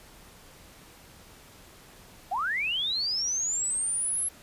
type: linear sweep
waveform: sine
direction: up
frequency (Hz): 676 to 11175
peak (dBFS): -26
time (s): 2.31-4.29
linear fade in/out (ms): 10
effects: pink hiss -52 dBFS RMS until 4.42 s + resampled to 32000 Hz